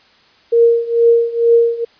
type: tone with tremolo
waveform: sine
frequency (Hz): 466.2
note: A#4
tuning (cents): 0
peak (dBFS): -5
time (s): 0.52-1.85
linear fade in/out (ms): 10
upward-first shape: triangle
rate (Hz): 2.2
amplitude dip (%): 90
effects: white hiss -50 dBFS RMS until 1.99 s + resampled to 11025 Hz